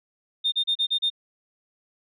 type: tone bursts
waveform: sine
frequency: 3644 Hz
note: A#7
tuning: 40 cents flat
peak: -19 dBFS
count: 6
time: 0.44-1.102 s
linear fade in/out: 20 ms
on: 82 ms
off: 34 ms
effects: tanh soft clip ceiling -15 dBFS